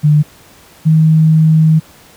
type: tone pair in turn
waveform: sine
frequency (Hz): 150 / 158.1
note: D3 / D#3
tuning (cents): +37 / +28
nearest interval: minor second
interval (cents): 91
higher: second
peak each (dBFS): -5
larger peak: neither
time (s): 0.03-0.23 / 0.85-1.8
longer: second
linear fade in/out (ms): 20
effects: pink hiss -42 dBFS RMS until 2.16 s + high-pass 60 Hz 12 dB/octave